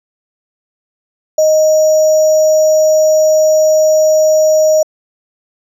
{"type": "tone with sample-and-hold", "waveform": "sine", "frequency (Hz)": 622.3, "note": "D#5", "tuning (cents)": 0, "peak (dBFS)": -6, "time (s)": [1.38, 4.83], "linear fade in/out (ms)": 5, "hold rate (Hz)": 6300, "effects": ["low-pass 11000 Hz 12 dB/octave"]}